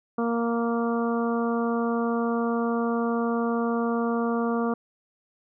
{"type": "harmonic tone", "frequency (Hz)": 233.1, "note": "A#3", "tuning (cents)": 0, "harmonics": [1, 2, 3, 4, 5, 6], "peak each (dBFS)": [-25, -28, -33, -37, -33, -39], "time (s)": [0.18, 4.74], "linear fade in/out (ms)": 5, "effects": []}